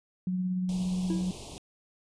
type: tone with tremolo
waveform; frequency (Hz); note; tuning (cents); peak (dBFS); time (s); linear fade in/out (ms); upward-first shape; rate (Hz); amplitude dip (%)
sine; 183.3; F#3; -16; -26; 0.27-1.31; 2; sine; 17; 25
type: band-stop noise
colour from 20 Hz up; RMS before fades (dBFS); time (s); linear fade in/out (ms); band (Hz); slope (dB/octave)
pink; -43; 0.69-1.58; 0; 980 to 2600; 48
type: tone with exponential decay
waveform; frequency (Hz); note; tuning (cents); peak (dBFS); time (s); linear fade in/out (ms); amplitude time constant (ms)
triangle; 328; E4; -9; -25; 1.1-1.42; 2; 69
effects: resampled to 22050 Hz